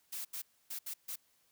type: noise bursts at uneven times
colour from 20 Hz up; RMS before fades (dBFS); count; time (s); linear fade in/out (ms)
blue; -41; 5; 0.12-0.25 / 0.33-0.42 / 0.7-0.79 / 0.86-0.94 / 1.08-1.16; 10
effects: white hiss -72 dBFS RMS until 1.51 s